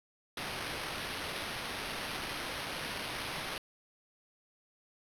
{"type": "noise with sample-and-hold", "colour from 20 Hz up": "violet", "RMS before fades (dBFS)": -39, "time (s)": [0.37, 3.58], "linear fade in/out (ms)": 2, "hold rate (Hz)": 7350, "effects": ["low-pass 12000 Hz 12 dB/octave"]}